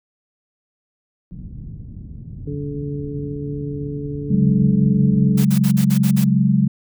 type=low-pass noise; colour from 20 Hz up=white; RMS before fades=-34 dBFS; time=1.31-5.37 s; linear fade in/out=0 ms; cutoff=180 Hz; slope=24 dB/octave
type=harmonic tone; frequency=143.8 Hz; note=D3; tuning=36 cents flat; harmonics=1 / 2 / 3; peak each=-26 / -29 / -31 dBFS; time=2.47-5.44 s; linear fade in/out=5 ms
type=chord; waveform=sine; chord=C# suspended fourth; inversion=none; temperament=equal; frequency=138.59 / 185 / 207.7 Hz; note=C#3 / F#3 / G#3; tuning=0 / 0 / 0 cents; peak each=-17 dBFS; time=4.3-6.68 s; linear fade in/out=10 ms
type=noise bursts; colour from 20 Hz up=white; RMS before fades=-30 dBFS; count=7; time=5.37-6.244 s; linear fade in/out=10 ms; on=82 ms; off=50 ms
effects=none